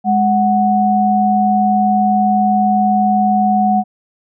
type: tone pair together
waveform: sine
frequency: 207.7 / 740 Hz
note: G#3 / F#5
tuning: 0 / 0 cents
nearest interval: octave + minor seventh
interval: 2200 cents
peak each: -14 / -12 dBFS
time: 0.04-3.84 s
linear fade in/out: 50 ms
effects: none